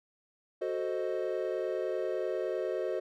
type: chord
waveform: triangle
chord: F# diminished seventh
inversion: none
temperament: equal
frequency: 370 / 440 / 523.3 / 622.3 Hz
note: F#4 / A4 / C5 / Eb5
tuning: 0 / 0 / 0 / 0 cents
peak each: -33 / -35 / -34 / -35 dBFS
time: 0.61-3 s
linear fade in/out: 10 ms
effects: none